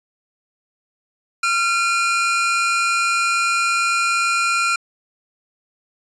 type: tone pair together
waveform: 45% pulse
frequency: 1374.5 / 2421 Hz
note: F6 / D#7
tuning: -28 / -48 cents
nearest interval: minor seventh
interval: 980 cents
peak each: -18 / -21 dBFS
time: 1.43-4.76 s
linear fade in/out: 5 ms
effects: resampled to 22050 Hz